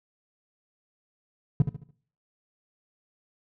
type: tone with echo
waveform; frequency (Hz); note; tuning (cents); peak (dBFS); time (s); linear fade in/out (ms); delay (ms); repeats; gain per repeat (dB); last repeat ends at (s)
triangle; 141; C#3; +30; -12; 1.6-1.62; 2; 72; 4; -9; 1.908
effects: noise-tail reverb RT60 0.5 s tail -19 dB re dry + tanh soft clip ceiling -9 dBFS